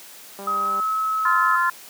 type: click train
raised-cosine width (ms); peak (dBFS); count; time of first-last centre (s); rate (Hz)
1; -23; 82; 0.39-0.799; 198
type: tone with pitch glide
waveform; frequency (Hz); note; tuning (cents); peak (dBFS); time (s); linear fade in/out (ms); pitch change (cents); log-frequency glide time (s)
sine; 1267 to 1290.6; D#6 to E6; +31 to -37; -20; 0.47-1.56; 5; +32; 0.61-0.72
type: harmonic tone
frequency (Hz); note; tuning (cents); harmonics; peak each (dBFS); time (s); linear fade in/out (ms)
346.4; F4; -14; 3 / 4 / 5; -20 / -22 / -24; 1.25-1.7; 5
effects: white hiss -43 dBFS RMS until 1.89 s + high-pass 200 Hz 12 dB/octave